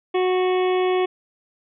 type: harmonic tone with a mistuned harmonic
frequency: 368 Hz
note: F#4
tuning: 9 cents flat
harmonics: 1 / 2 / 3 / 5 / 6 / 7 / 8 / 9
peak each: -18 / -26 / -30 / -37 / -34 / -38 / -40 / -38 dBFS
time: 0.14-1.06 s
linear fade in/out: 10 ms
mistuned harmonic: 9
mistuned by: +23 cents
effects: none